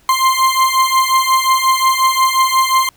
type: beating tone pair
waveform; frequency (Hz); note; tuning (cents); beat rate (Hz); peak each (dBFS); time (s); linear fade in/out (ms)
40% pulse; 1046.5 / 1052.1; C6 / C6; 0 / +9; 5.6; -13; 0.09-2.89; 2
effects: pink hiss -52 dBFS RMS until 2.96 s